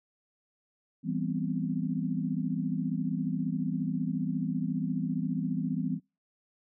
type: chord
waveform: sine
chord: C major seventh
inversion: first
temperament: equal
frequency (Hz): 164.81 / 196 / 246.9 / 261.6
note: E3 / G3 / B3 / C4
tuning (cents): 0 / 0 / 0 / 0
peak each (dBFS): -33 / -34 / -34 / -35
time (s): 1.03-6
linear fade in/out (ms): 50
effects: noise-tail reverb RT60 0.3 s tail -26 dB re dry